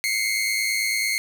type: tone pair together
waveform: sawtooth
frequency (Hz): 2093 / 2202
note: C7 / C#7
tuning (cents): 0 / -12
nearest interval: minor second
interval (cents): 88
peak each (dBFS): -21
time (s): 0.04-1.18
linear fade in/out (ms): 0
effects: none